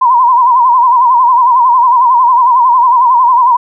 sine tone with vibrato, 987.8 Hz, B5, in tune, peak -4 dBFS, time 0.01-3.57 s, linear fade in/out 10 ms, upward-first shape sine, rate 11 Hz, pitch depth 96 cents each way, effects none

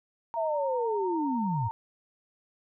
sine tone with vibrato, 916 Hz, A#5, 31 cents flat, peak -31 dBFS, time 0.34-1.71 s, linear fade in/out 0 ms, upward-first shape triangle, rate 10 Hz, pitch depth 45 cents each way
sine linear sweep, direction down, 674 to 98 Hz, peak -27 dBFS, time 0.36-1.69 s, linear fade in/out 20 ms
effects none

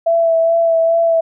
sine tone with vibrato, 663 Hz, E5, 10 cents sharp, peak -10 dBFS, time 0.06-1.21 s, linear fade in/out 10 ms, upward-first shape sine, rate 2.4 Hz, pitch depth 19 cents each way, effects none

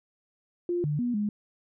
sine tone with pitch steps, 350.1 / 148.3 / 242.7 / 208.1 Hz, F4 / D3 / B3 / G#3, +4 / +17 / -30 / +4 cents, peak -25 dBFS, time 0.69-1.29 s, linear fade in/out 2 ms, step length 150 ms, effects none

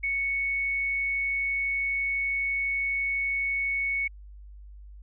sine tone, 2217 Hz, C#7, in tune, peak -25 dBFS, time 0.03-4.08 s, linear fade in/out 10 ms, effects added 50 Hz sine -43 dBFS peak until 5.02 s

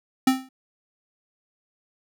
square tone with exponential decay, 261.6 Hz, C4, in tune, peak -13 dBFS, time 0.27-0.49 s, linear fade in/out 5 ms, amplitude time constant 47 ms, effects none

